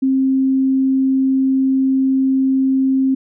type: tone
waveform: sine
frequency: 265.6 Hz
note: C4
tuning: 26 cents sharp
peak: -12 dBFS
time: 0.02-3.15 s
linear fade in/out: 10 ms
effects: none